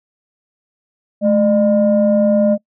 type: tone pair together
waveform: sine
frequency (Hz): 214.5 / 604.2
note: A3 / D5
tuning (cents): -44 / +49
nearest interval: octave + tritone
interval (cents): 1793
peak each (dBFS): -12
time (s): 1.21-2.58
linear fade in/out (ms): 50
effects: noise-tail reverb RT60 0.1 s tail -23 dB re dry + tanh soft clip ceiling -4 dBFS